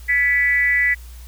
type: tone with frequency modulation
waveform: sine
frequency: 1975.5 Hz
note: B6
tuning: in tune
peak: -14 dBFS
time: 0.08-0.95 s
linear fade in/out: 20 ms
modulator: 282 Hz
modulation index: 0.54
effects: added 60 Hz sine -35 dBFS peak until 1.27 s + white hiss -48 dBFS RMS until 1.27 s